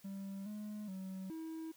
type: tone with pitch steps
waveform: triangle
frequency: 195.6 / 210.4 / 189.4 / 322 Hz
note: G3 / G#3 / F#3 / E4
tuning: -4 / +23 / +41 / -41 cents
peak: -40 dBFS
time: 0.04-1.72 s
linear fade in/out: 10 ms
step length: 420 ms
effects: white hiss -65 dBFS RMS until 1.76 s